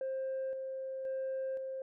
sine tone with tremolo, 529 Hz, C5, 19 cents sharp, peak -32 dBFS, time 0.01-1.82 s, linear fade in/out 2 ms, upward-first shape square, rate 0.96 Hz, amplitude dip 40%, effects tanh soft clip ceiling -32 dBFS

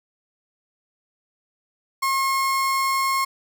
35% pulse tone, 1078 Hz, C#6, 49 cents flat, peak -18 dBFS, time 2.02-3.25 s, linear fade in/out 10 ms, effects none

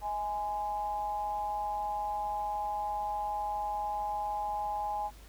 sine tone with amplitude modulation, 832 Hz, G#5, 3 cents sharp, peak -28 dBFS, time 0.01-5.11 s, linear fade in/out 50 ms, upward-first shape sine, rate 196 Hz, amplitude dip 65%, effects added 51 Hz sine -50 dBFS peak until 5.28 s + pink hiss -57 dBFS RMS until 5.28 s

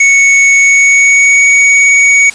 square tone with pitch glide, 2217 to 2241 Hz, C#7 to C#7, 0 to +18 cents, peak -4 dBFS, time 0-2.3 s, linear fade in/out 5 ms, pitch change +18 cents, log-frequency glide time 0.51-1.48 s, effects white hiss -29 dBFS RMS until 2.34 s + resampled to 22050 Hz

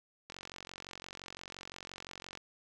click train, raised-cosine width 0.2 ms, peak -27 dBFS, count 96, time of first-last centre 0.3-2.374 s, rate 45.8 Hz, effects none

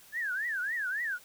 sine tone with vibrato, 1677 Hz, G#6, 16 cents sharp, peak -30 dBFS, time 0.12-1.19 s, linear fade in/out 50 ms, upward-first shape triangle, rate 3.6 Hz, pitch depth 290 cents each way, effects white hiss -56 dBFS RMS until 1.24 s

